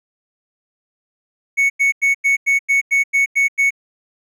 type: tone bursts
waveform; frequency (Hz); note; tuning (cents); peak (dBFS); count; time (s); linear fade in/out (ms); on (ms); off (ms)
triangle; 2217; C#7; 0; -10; 10; 1.57-3.707; 20; 130; 93
effects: none